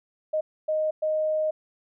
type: tone bursts at uneven times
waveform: sine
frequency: 621 Hz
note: D#5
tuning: 3 cents flat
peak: -22 dBFS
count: 3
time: 0.33-0.41 / 0.68-0.91 / 1.02-1.51 s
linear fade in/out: 10 ms
effects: none